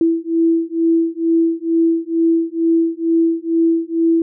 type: beating tone pair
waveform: sine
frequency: 329.4 / 331.6 Hz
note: E4 / E4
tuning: -1 / +10 cents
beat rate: 2.2 Hz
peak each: -16 dBFS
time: 0.01-4.22 s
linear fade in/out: 2 ms
effects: none